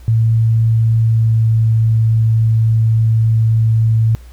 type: tone with pitch glide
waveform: sine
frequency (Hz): 112.9 to 112.06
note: A2 to A2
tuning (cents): +45 to +32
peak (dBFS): -9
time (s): 0.08-4.15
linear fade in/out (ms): 0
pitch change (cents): -13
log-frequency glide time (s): 1.09-1.49
effects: added 60 Hz sine -34 dBFS peak until 4.32 s + pink hiss -49 dBFS RMS until 4.32 s